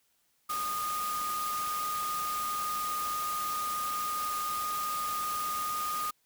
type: tone in noise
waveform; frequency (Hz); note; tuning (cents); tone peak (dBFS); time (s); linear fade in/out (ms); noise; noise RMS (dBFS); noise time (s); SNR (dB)
sine; 1230; D#6; -20; -31; 0.49-6.11; 10; white; -39; 0.49-6.11; +5
effects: white hiss -72 dBFS RMS until 6.25 s